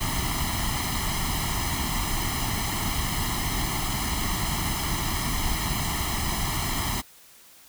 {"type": "noise with comb filter", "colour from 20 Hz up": "pink", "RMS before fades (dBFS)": -27, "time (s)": [0, 7.02], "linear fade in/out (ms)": 20, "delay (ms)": 0.98, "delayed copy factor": 0.85, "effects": ["white hiss -52 dBFS RMS until 7.68 s"]}